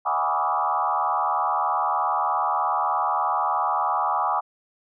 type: tone with frequency modulation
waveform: sine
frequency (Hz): 985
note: B5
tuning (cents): -5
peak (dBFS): -20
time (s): 0.05-4.41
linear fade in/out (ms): 20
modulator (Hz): 76.8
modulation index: 3.6
effects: none